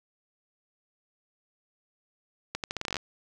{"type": "accelerating click train", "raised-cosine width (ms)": 0.2, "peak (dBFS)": -14, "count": 12, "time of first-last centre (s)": [2.55, 2.968], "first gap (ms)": 88, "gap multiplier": 0.81, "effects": []}